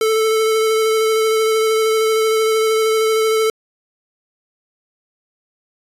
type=tone with vibrato; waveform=square; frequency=440 Hz; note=A4; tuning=in tune; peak=-14 dBFS; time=0.01-3.5 s; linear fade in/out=2 ms; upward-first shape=sine; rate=13 Hz; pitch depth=15 cents each way; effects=resampled to 32000 Hz